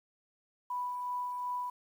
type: tone with tremolo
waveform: sine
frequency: 987.8 Hz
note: B5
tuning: in tune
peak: -32 dBFS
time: 0.7-1.7 s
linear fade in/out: 5 ms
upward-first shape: sine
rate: 2.7 Hz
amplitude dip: 30%
effects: 10-bit